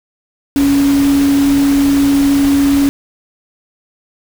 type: tone in noise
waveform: sine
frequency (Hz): 280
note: C#4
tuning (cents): +18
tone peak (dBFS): -8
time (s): 0.56-2.89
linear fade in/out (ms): 0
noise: pink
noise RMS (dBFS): -23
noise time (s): 0.56-2.89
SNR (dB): +12
effects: none

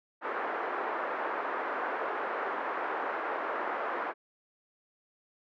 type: band-pass noise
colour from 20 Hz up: white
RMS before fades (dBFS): -34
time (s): 0.21-4.14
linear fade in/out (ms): 50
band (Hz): 350 to 1500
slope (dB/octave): 24
effects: none

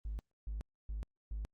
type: tone bursts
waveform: triangle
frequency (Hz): 51.91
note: G#1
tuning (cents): 0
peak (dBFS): -34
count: 4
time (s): 0.05-1.45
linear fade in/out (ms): 0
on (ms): 140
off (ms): 280
effects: tanh soft clip ceiling -33 dBFS + Opus 32 kbps

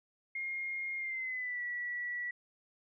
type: tone with pitch glide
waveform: sine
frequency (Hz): 2134 to 1945.6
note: C7 to B6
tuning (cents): +34 to -26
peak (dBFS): -35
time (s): 0.35-2.31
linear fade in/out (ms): 5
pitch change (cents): -160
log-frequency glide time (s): 0.97-1.63
effects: none

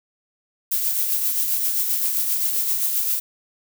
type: noise with tremolo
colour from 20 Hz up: violet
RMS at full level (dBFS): -20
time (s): 0.71-3.2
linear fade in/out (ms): 10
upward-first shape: triangle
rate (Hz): 7.6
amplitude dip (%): 45
effects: none

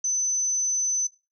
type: tone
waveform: sine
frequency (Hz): 6070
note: F#8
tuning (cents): +43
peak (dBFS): -23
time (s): 0.04-1.07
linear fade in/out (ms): 5
effects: noise-tail reverb RT60 0.3 s tail -18 dB re dry

